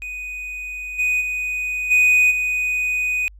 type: tone with level steps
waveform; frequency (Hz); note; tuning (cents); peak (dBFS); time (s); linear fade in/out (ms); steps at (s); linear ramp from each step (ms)
triangle; 2489; D#7; 0; -26 / -15 / -20 / -10 / -17; 0.02-3.28; 0; 0.98 / 1.2 / 1.9 / 2.3; 20
effects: added 50 Hz sine -41 dBFS peak until 3.39 s